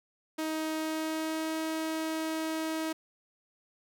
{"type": "tone with pitch glide", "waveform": "sawtooth", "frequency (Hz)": [315.1, 318.6], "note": ["D#4", "D#4"], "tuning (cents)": [22, 41], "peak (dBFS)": -27, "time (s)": [0.38, 2.93], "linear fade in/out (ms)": 10, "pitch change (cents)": 19, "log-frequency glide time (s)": [0.8, 1.59], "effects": []}